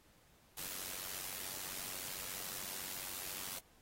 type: noise with amplitude modulation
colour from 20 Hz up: white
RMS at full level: -41 dBFS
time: 0.57-3.59 s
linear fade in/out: 5 ms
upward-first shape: sine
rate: 94 Hz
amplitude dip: 75%
effects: pink hiss -68 dBFS RMS until 3.81 s + AAC 48 kbps